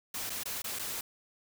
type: noise with dropouts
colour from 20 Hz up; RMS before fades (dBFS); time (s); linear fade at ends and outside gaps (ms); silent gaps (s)
white; -37; 0.14-1.01; 5; 0.297-0.301 / 0.435-0.455 / 0.62-0.642 / 0.789-0.793
effects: none